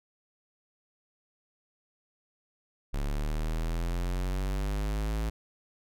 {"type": "linear sweep", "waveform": "square", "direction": "up", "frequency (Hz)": [34.65, 55], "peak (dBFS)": -29, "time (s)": [2.93, 5.3], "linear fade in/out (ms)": 10, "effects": []}